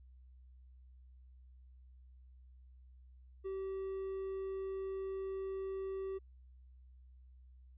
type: tone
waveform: triangle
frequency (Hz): 385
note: G4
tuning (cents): -31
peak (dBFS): -36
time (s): 3.44-6.19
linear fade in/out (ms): 20
effects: added 63 Hz sine -56 dBFS peak until 7.77 s + resampled to 8000 Hz